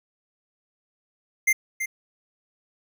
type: tone with echo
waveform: square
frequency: 2095 Hz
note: C7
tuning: 2 cents sharp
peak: -17 dBFS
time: 1.47-1.53 s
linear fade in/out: 10 ms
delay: 330 ms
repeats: 1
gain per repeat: -9 dB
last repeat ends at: 1.86 s
effects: none